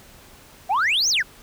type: exponential two-way sweep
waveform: sine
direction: up then down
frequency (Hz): 695 to 6660 to 1386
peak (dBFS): -15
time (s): 0.69-1.23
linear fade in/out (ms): 20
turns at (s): 1.09
effects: tanh soft clip ceiling -16 dBFS + pink hiss -48 dBFS RMS until 1.42 s